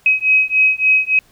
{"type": "beating tone pair", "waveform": "sine", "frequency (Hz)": [2538, 2541.5], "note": ["D#7", "D#7"], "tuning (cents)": [34, 36], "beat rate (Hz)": 3.5, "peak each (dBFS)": -14, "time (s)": [0.06, 1.19], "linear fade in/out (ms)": 2, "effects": ["pink hiss -53 dBFS RMS until 1.31 s"]}